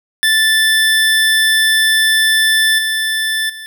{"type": "tone with level steps", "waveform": "25% pulse", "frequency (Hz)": 1760, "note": "A6", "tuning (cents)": 0, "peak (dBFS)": [-6, -11, -24], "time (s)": [0.23, 3.66], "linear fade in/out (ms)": 0, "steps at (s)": [2.78, 3.49], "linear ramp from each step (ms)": 10, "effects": []}